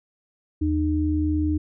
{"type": "tone pair together", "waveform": "sine", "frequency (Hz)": [80.65, 304.9], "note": ["E2", "D#4"], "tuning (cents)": [-37, -35], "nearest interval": "octave + major seventh", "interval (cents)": 2302, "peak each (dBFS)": [-23, -22], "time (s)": [0.61, 1.58], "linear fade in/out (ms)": 10, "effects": []}